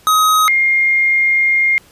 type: tone pair in turn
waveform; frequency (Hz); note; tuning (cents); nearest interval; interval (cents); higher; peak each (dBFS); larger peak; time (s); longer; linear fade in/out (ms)
square / sine; 1263 / 2124; D#6 / C7; +26 / +25; major sixth; 899; second; -10; neither; 0.07-0.48 / 0.48-1.78; second; 0
effects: pink hiss -47 dBFS RMS until 1.91 s + resampled to 32000 Hz